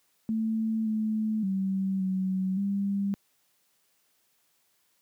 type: tone with pitch steps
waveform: sine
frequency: 221.5 / 217.1 / 192 / 188.3 / 198.9 Hz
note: A3 / A3 / G3 / F#3 / G3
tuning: +12 / -23 / -36 / +31 / +25 cents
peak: -25 dBFS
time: 0.29-3.14 s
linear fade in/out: 0 ms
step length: 570 ms
effects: white hiss -70 dBFS RMS until 5.01 s + high-pass 100 Hz 12 dB/octave